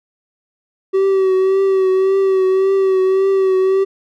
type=tone with vibrato; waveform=triangle; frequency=382.4 Hz; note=G4; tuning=43 cents flat; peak=-9 dBFS; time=0.93-3.85 s; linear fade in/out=20 ms; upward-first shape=triangle; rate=1.8 Hz; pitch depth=37 cents each way; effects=none